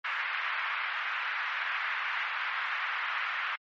pink band-pass noise, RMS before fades -33 dBFS, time 0.04-3.56 s, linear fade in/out 10 ms, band 1200 to 2400 Hz, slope 24 dB/octave, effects MP3 32 kbps

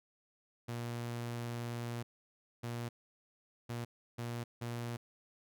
sawtooth tone bursts at uneven times, 118.7 Hz, A#2, 32 cents sharp, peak -34 dBFS, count 5, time 0.68-2.03 / 2.63-2.89 / 3.69-3.85 / 4.18-4.44 / 4.61-4.97 s, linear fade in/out 10 ms, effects none

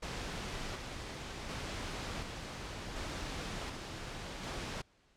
pink noise with tremolo, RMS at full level -40 dBFS, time 0.02-4.82 s, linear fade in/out 10 ms, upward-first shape square, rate 0.68 Hz, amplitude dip 30%, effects pink hiss -69 dBFS RMS until 5.16 s + low-pass 6000 Hz 12 dB/octave

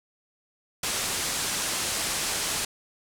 white low-pass noise, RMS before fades -29 dBFS, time 0.83-2.65 s, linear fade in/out 5 ms, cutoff 10000 Hz, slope 24 dB/octave, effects none

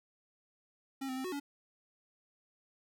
square tone with pitch steps, 269.5 / 258.8 / 262.5 / 368.1 / 284.2 Hz, C#4 / C4 / C4 / F#4 / C#4, -49 / -19 / +6 / -9 / +43 cents, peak -37 dBFS, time 1.01-1.4 s, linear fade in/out 10 ms, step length 78 ms, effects none

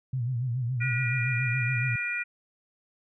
sine tone with vibrato, 123.47 Hz, B2, in tune, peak -26 dBFS, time 0.13-1.96 s, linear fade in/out 5 ms, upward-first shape sine, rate 7.1 Hz, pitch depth 110 cents each way
harmonic tone, 482.3 Hz, B4, 41 cents flat, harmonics 3 / 4 / 5, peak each -34 / -34 / -30 dBFS, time 0.8-2.24 s, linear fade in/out 20 ms
effects none

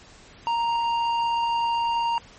sine tone with hard clipping, 932.3 Hz, A#5, in tune, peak -23 dBFS, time 0.47-2.18 s, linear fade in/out 0 ms, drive 8 dB, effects pink hiss -49 dBFS RMS until 2.38 s + MP3 32 kbps

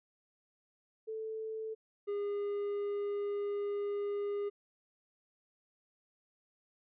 sine / triangle tone pair in turn, 440 / 407.5 Hz, A4 / G#4, 0 / -33 cents, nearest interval minor second, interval 133 cents, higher first, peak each -37 / -31 dBFS, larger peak second, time 1.07-1.75 / 2.07-4.5 s, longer second, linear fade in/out 20 ms, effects resampled to 8000 Hz

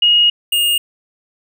sine / square tone pair in turn, 2875 / 2840 Hz, F7 / F7, +50 / +28 cents, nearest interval unison, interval 22 cents, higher first, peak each -8 / -13 dBFS, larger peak first, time 0.02-0.3 / 0.52-0.78 s, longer first, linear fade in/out 5 ms, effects none

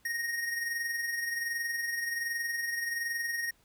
square tone with amplitude modulation, 1864.7 Hz, A#6, in tune, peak -30 dBFS, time 0.05-3.51 s, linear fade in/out 5 ms, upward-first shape sine, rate 21.3 Hz, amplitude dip 45%, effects pink hiss -67 dBFS RMS until 3.64 s

